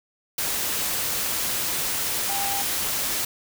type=tone in noise; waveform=sine; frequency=795 Hz; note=G5; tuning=24 cents sharp; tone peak=-29 dBFS; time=2.29-2.62 s; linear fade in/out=5 ms; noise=white; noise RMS=-26 dBFS; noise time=0.38-3.25 s; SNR=-6 dB; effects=none